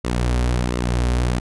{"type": "tone with flanger", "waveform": "sawtooth", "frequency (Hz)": 60.7, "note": "B1", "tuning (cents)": -29, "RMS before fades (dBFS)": -20, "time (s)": [0.04, 1.4], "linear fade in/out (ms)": 10, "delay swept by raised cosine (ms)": [1.2, 6.2], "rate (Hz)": 1.4, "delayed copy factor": -0.55, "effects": ["resampled to 24000 Hz"]}